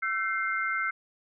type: tone cluster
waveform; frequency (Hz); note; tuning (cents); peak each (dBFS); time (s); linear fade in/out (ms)
sine; 1339 / 1536 / 2107; E6 / G6 / C7; +27 / -36 / +12; -31; 0.02-0.91; 10
effects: none